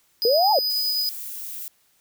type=tone with tremolo; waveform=square; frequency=4978 Hz; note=D#8; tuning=in tune; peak=-21 dBFS; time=0.22-1.09 s; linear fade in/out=0 ms; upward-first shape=triangle; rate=9.4 Hz; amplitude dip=25%
type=linear two-way sweep; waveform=sine; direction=up then down; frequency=440 to 880 to 484.2 Hz; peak=-16 dBFS; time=0.25-0.59 s; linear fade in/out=2 ms; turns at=0.52 s
type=noise; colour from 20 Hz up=violet; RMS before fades=-34 dBFS; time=0.7-1.68 s; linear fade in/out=0 ms
effects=white hiss -63 dBFS RMS until 2 s